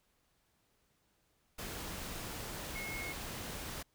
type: tone in noise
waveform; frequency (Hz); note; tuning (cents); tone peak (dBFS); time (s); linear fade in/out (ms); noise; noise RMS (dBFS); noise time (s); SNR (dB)
sine; 2170; C#7; -37; -41; 2.75-3.13; 10; pink; -43; 1.58-3.83; -1
effects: pink hiss -75 dBFS RMS until 3.94 s

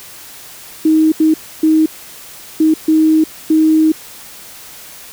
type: tone bursts at uneven times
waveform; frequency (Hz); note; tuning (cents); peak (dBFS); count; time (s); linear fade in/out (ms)
sine; 314.7; D#4; +20; -7; 6; 0.85-1.12 / 1.2-1.34 / 1.63-1.86 / 2.6-2.74 / 2.88-3.24 / 3.5-3.92; 5
effects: white hiss -35 dBFS RMS until 5.12 s

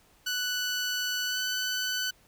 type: tone with pitch glide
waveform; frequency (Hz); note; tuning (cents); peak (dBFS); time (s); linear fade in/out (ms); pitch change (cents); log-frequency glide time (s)
15% pulse; 1486 to 1501.5; F#6 to F#6; +7 to +25; -22; 0.26-2.11; 10; +18; 1.25-1.4
effects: pink hiss -62 dBFS RMS until 2.27 s

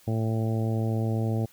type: harmonic tone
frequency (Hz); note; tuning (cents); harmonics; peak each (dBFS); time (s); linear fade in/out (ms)
111.8; A2; +28; 1 / 2 / 3 / 4 / 5 / 6 / 7; -25 / -31 / -35 / -37 / -39 / -41 / -42; 0.07-1.46; 10
effects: white hiss -57 dBFS RMS until 1.52 s

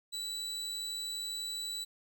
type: tone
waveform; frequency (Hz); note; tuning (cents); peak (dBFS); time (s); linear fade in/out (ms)
35% pulse; 3951; B7; 0; -34; 0.12-1.85; 20
effects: none

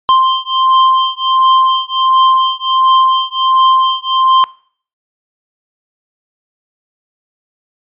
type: beating tone pair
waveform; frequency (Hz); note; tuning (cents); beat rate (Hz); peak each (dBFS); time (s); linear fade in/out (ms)
square; 1046.5 / 1047.9; C6 / C6; 0 / +2; 1.4; -12; 0.09-4.44; 0
effects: noise-tail reverb RT60 0.5 s tail -22 dB re dry + resampled to 8000 Hz

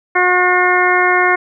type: harmonic tone with a mistuned harmonic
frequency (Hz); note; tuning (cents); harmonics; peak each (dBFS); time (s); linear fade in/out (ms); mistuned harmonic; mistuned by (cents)
361.7; F#4; -39; 1 / 2 / 3 / 4 / 5 / 6; -17 / -17 / -17 / -17 / -17 / -17; 0.15-1.36; 10; 6; -26
effects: none

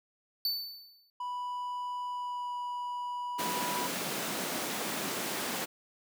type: tone with exponential decay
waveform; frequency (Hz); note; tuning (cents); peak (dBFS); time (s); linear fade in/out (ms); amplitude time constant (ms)
square; 4514; C#8; +31; -27; 0.45-1.1; 1; 140
type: tone with pitch glide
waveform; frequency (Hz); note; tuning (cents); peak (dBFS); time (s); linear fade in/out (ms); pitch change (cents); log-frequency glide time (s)
triangle; 986 to 978.6; B5 to B5; -3 to -16; -32; 1.2-3.87; 5; -13; 2.08-2.54
type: high-pass noise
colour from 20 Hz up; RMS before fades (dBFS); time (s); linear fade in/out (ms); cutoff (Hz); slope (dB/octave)
pink; -35; 3.38-5.66; 20; 180; 24
effects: none

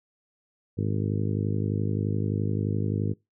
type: harmonic tone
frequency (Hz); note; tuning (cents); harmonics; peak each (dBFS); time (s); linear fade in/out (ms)
51.6; G#1; -10; 2 / 3 / 4 / 5 / 6 / 7 / 8 / 9; -27 / -31 / -33 / -35 / -37 / -38 / -39 / -40; 0.77-3.14; 20
effects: noise-tail reverb RT60 0.2 s tail -23 dB re dry

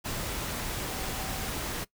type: tone in noise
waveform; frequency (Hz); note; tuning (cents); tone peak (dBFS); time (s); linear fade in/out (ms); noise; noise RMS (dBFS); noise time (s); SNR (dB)
sine; 764; G5; -45; -44; 0.83-1.5; 20; pink; -34; 0.04-1.85; -13
effects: noise-tail reverb RT60 0.1 s tail -20 dB re dry

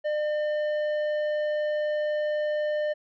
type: tone with tanh clipping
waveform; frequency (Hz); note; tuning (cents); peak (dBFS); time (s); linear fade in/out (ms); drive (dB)
triangle; 602; D5; +43; -26; 0.04-2.94; 20; 13
effects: none

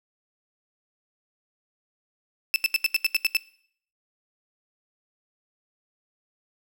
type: tone bursts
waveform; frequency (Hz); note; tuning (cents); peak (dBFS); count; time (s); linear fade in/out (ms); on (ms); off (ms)
30% pulse; 2637; E7; 0; -15; 9; 2.54-3.368; 0; 20; 81
effects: noise-tail reverb RT60 0.6 s tail -21 dB re dry

